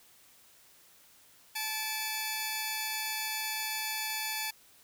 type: tone pair together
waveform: 10% pulse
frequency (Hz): 868.3 / 2318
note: A5 / D7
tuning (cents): -23 / -23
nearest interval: octave + perfect fourth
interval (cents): 1700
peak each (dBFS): -27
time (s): 1.55-4.51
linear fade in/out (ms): 10
effects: white hiss -60 dBFS RMS until 4.83 s